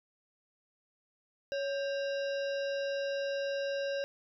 harmonic tone with a mistuned harmonic, 557 Hz, C#5, 8 cents sharp, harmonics 1 / 3 / 5 / 7 / 9 / 10, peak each -32 / -42 / -46 / -49 / -51 / -52 dBFS, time 1.52-4.04 s, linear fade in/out 0 ms, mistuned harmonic 3, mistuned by -90 cents, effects none

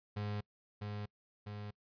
35% pulse tone with echo, 103.83 Hz, G#2, in tune, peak -35 dBFS, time 0.16-0.41 s, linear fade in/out 10 ms, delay 650 ms, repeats 2, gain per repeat -3 dB, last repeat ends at 1.71 s, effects noise-tail reverb RT60 0.1 s tail -26 dB re dry + resampled to 11025 Hz

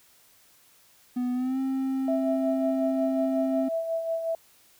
triangle tone with pitch glide, 247.9 to 265.7 Hz, B3 to C4, +7 to +27 cents, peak -23 dBFS, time 1.16-3.69 s, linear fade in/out 10 ms, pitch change +120 cents, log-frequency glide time 1.33-1.59 s
sine tone with tremolo, 658 Hz, E5, 3 cents flat, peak -24 dBFS, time 2.08-4.35 s, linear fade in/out 2 ms, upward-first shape sine, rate 5.5 Hz, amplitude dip 50%
effects white hiss -59 dBFS RMS until 4.79 s

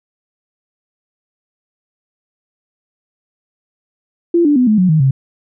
sine tone with pitch steps, 342 / 292.6 / 250.4 / 214.2 / 183.27 / 156.81 / 134.16 Hz, F4 / D4 / B3 / A3 / F#3 / D#3 / C3, -36 / -6 / +24 / -46 / -16 / +14 / +44 cents, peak -8 dBFS, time 4.34-5.11 s, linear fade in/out 5 ms, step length 110 ms, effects none

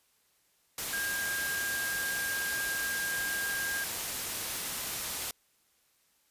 sine tone in noise, 1611 Hz, G6, 47 cents sharp, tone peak -32 dBFS, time 0.93-3.84 s, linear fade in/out 2 ms, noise white, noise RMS -35 dBFS, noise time 0.78-5.31 s, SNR 0 dB, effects white hiss -70 dBFS RMS until 6.3 s + resampled to 32000 Hz

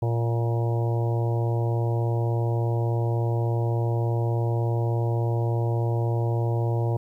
harmonic tone with a mistuned harmonic, 116.54 Hz, A#2, in tune, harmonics 1 / 3 / 4 / 5 / 6 / 7 / 8, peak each -22 / -32 / -34 / -36 / -38 / -39 / -40 dBFS, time 0.02-6.97 s, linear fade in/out 5 ms, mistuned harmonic 8, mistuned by +28 cents, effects 10-bit

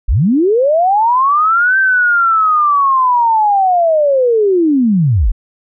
sine linear two-way sweep, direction up then down, 30.87 to 1568 to 30.87 Hz, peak -8 dBFS, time 0.08-5.32 s, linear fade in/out 10 ms, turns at 1.78 s, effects none

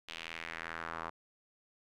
sawtooth tone with band-pass filter sweep, 82.41 Hz, E2, in tune, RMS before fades -43 dBFS, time 0.08-1.1 s, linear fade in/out 10 ms, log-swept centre 3100 to 1100 Hz, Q 2.3, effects none

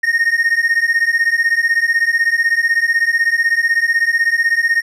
triangle beating tone pair, 1840 / 1856 Hz, A#6 / A#6, -23 / -8 cents, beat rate 16 Hz, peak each -14 / -13 dBFS, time 0.03-4.82 s, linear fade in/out 10 ms, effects resampled to 32000 Hz

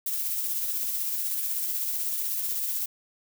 violet noise with tremolo, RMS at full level -28 dBFS, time 0.06-2.86 s, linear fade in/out 5 ms, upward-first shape sine, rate 16 Hz, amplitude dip 30%, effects none

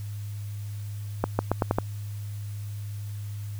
accelerating click train, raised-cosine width 1 ms, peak -8 dBFS, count 6, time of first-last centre 1.24-1.785 s, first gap 150 ms, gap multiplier 0.84, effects added 103 Hz sine -32 dBFS peak until 3.59 s + white hiss -52 dBFS RMS until 3.59 s

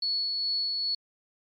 sine tone with tremolo, 4400 Hz, C#8, 14 cents flat, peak -25 dBFS, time 0.02-0.95 s, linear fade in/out 5 ms, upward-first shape sine, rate 2.4 Hz, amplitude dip 25%, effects MP3 48 kbps

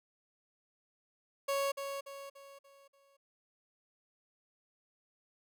30% pulse tone with echo, 554.4 Hz, C#5, in tune, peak -28 dBFS, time 1.48-1.72 s, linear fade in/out 10 ms, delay 290 ms, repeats 5, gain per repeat -7 dB, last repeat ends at 3.17 s, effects none

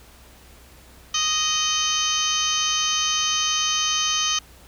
harmonic tone with a mistuned harmonic, 622.3 Hz, D#5, in tune, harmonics 2 / 3 / 4 / 5 / 6 / 7 / 8 / 9 / 10, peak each -28 / -35 / -32 / -24 / -31 / -33 / -33 / -34 / -25 dBFS, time 1.14-4.39 s, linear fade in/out 5 ms, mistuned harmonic 5, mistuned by -20 cents, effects added 62 Hz sine -50 dBFS peak until 4.67 s + pink hiss -50 dBFS RMS until 4.67 s

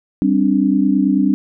sine chord, G suspended fourth, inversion none, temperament equal with one note detuned, 196 / 264.2 / 293.7 Hz, G3 / C4 / D4, 0 / +17 / 0 cents, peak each -16 dBFS, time 0.22-1.34 s, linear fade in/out 0 ms, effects none

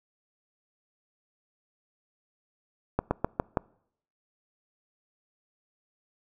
slowing click train, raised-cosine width 1 ms, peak -10 dBFS, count 5, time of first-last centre 2.99-3.572 s, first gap 120 ms, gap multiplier 1.13, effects noise-tail reverb RT60 0.7 s tail -25 dB re dry

